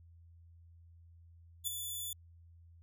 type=tone with ADSR envelope; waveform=5% pulse; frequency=3474 Hz; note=A7; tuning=23 cents flat; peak=-23 dBFS; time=1.64-2.13 s; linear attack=35 ms; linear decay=5 ms; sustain=-8 dB; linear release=3 ms; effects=added 84 Hz sine -56 dBFS peak until 2.82 s